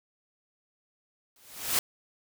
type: noise with exponential growth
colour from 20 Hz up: white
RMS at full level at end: -23 dBFS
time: 1.36-1.79 s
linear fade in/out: 2 ms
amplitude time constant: 93 ms
effects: none